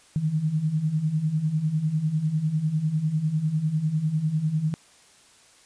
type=beating tone pair; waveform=sine; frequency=149.1 / 159.1 Hz; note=D3 / D#3; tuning=+27 / +39 cents; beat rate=10 Hz; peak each=-28 / -23 dBFS; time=0.16-4.74 s; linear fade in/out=0 ms; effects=white hiss -55 dBFS RMS until 5.65 s + resampled to 22050 Hz